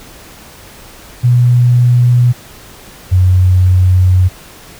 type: tone pair in turn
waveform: sine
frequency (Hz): 122.4 / 91.7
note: B2 / F#2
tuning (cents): -15 / -15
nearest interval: perfect fourth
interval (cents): 500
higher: first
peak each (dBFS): -5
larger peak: neither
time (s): 1.23-2.33 / 3.11-4.29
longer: second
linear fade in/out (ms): 20
effects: pink hiss -36 dBFS RMS until 4.79 s